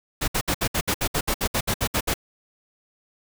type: noise bursts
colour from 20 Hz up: pink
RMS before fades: -23 dBFS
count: 15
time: 0.21-2.141 s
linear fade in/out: 10 ms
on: 69 ms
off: 64 ms
effects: none

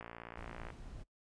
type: click train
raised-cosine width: 0.5 ms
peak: -31 dBFS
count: 41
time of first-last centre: 0.01-0.703 s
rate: 57.7 Hz
type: noise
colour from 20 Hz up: brown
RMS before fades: -49 dBFS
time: 0.36-1.04 s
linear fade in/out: 20 ms
effects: noise-tail reverb RT60 0.1 s tail -21 dB re dry + resampled to 22050 Hz

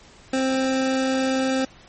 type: tone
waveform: 25% pulse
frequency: 263.3 Hz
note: C4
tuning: 11 cents sharp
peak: -16 dBFS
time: 0.33-1.65 s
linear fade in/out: 5 ms
effects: pink hiss -49 dBFS RMS until 1.88 s + MP3 32 kbps

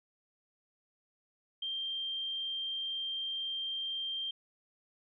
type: tone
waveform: sine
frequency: 3171 Hz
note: G7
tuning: 19 cents sharp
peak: -34 dBFS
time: 1.62-4.31 s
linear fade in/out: 5 ms
effects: none

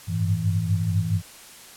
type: tone cluster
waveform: sine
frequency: 96.3 / 100.8 / 108.4 / 164.5 Hz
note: G2 / G2 / A2 / E3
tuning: -30 / +49 / -25 / -3 cents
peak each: -26 dBFS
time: 0.07-1.22 s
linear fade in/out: 50 ms
effects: white hiss -45 dBFS RMS until 1.76 s + low-pass 12000 Hz 12 dB/octave

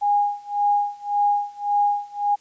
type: tone with tremolo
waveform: sine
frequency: 820 Hz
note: G#5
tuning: 22 cents flat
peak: -15 dBFS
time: 0.01-2.36 s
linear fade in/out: 20 ms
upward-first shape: sine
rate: 1.8 Hz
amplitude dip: 95%
effects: white hiss -57 dBFS RMS until 2.4 s + resampled to 16000 Hz

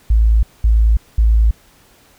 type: tone bursts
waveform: sine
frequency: 55.1 Hz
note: A1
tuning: 3 cents sharp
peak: -8 dBFS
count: 3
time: 0.1-1.51 s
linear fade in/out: 5 ms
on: 330 ms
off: 210 ms
effects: pink hiss -50 dBFS RMS until 2.18 s

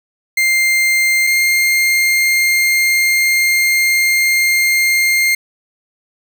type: tone pair in turn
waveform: 40% pulse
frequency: 2100 / 2113 Hz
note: C7 / C7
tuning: +6 / +16 cents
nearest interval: unison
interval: 10 cents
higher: second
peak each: -10 dBFS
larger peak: neither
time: 0.37-1.27 / 1.27-5.35 s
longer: second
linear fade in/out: 5 ms
effects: none

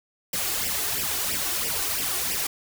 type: noise with flanger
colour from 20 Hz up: white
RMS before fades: -27 dBFS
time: 0.33-2.47 s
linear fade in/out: 5 ms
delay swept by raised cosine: 0.37 to 2.77 ms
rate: 3 Hz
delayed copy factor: +0.7
effects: none

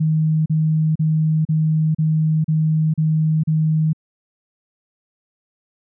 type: tone bursts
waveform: sine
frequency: 156.9 Hz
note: D#3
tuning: 15 cents sharp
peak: -14 dBFS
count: 8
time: 0-3.932 s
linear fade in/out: 10 ms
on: 460 ms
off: 36 ms
effects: none

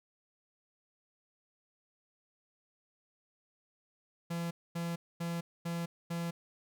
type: tone bursts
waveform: 45% pulse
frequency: 169.5 Hz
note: E3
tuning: 49 cents sharp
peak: -34 dBFS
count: 5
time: 4.3-6.31 s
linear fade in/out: 10 ms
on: 210 ms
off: 240 ms
effects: none

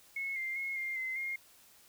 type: tone with pitch steps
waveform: sine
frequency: 2185 / 2098 / 2165 / 2111 / 2060 / 2132 Hz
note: C#7 / C7 / C#7 / C7 / C7 / C7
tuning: -26 / +4 / -41 / +15 / -28 / +32 cents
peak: -34 dBFS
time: 0.16-1.36 s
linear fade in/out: 5 ms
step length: 200 ms
effects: white hiss -61 dBFS RMS until 1.88 s

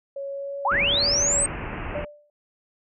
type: tone with pitch glide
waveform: sine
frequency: 554.4 to 570 Hz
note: C#5 to C#5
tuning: 0 to +48 cents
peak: -29 dBFS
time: 0.16-1.45 s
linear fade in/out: 5 ms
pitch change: +48 cents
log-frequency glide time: 0.3-1.03 s
type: linear sweep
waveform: sine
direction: up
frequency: 730 to 8510 Hz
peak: -19 dBFS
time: 0.65-1.46 s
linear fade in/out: 2 ms
type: low-pass noise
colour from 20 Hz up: pink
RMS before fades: -32 dBFS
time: 0.71-2.05 s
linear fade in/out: 5 ms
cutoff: 2800 Hz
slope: 96 dB/octave
type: tone with exponential decay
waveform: sine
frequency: 590 Hz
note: D5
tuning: 8 cents sharp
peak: -24 dBFS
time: 1.95-2.3 s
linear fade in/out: 2 ms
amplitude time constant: 76 ms
effects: none

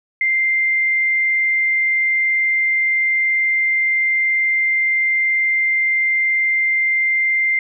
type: tone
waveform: sine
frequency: 2093 Hz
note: C7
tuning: in tune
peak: -14 dBFS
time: 0.21-7.59 s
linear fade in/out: 2 ms
effects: none

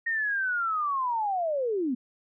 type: linear sweep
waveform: sine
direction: down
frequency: 1864.7 to 233.1 Hz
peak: -25 dBFS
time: 0.06-1.95 s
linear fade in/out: 10 ms
effects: none

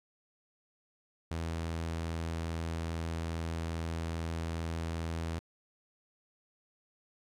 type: tone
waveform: sawtooth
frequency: 82.41 Hz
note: E2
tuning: in tune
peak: -30 dBFS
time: 1.31-5.39 s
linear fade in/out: 0 ms
effects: low-pass 9000 Hz 12 dB/octave + 12-bit

